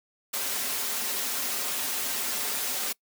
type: noise with comb filter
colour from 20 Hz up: white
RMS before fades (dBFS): -30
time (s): 0.33-2.93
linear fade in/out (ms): 10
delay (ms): 6.1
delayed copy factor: -0.65
effects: noise-tail reverb RT60 0.1 s tail -24 dB re dry + high-pass 200 Hz 12 dB/octave